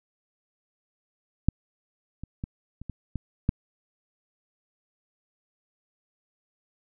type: clicks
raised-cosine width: 5 ms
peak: -7 / -24 / -19 / -27 / -22 / -18 / -9 dBFS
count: 7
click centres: 1.486 / 2.236 / 2.439 / 2.816 / 2.897 / 3.157 / 3.491 s
effects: none